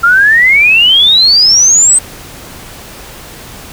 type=exponential sweep; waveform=sine; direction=up; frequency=1361 to 8372 Hz; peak=-3 dBFS; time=0.03-1.99 s; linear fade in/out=10 ms; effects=pink hiss -30 dBFS RMS until 3.72 s